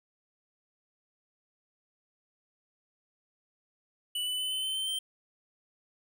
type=tone with pitch steps; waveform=square; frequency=2968 / 2994 / 3020 / 3046 / 3073 / 3099 / 3126 Hz; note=F#7 / F#7 / F#7 / F#7 / G7 / G7 / G7; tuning=+5 / +20 / +35 / +50 / -35 / -21 / -6 cents; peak=-31 dBFS; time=4.15-4.99 s; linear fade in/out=5 ms; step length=120 ms; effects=none